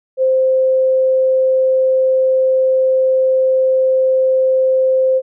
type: tone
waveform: sine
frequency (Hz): 522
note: C5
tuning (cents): -4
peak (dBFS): -10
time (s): 0.17-5.22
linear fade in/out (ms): 50
effects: none